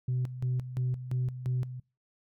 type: tone with tremolo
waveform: sine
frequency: 126.4 Hz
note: B2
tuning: 41 cents sharp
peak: -25 dBFS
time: 0.08-1.8 s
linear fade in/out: 5 ms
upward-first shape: square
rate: 2.9 Hz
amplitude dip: 75%
effects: noise-tail reverb RT60 0.3 s tail -24 dB re dry + tanh soft clip ceiling -24 dBFS